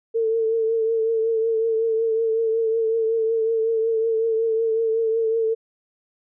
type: tone with vibrato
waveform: sine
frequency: 449.6 Hz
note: A4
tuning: 37 cents sharp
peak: -18 dBFS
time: 0.14-5.55 s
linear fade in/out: 20 ms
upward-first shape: triangle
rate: 5.4 Hz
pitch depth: 39 cents each way
effects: none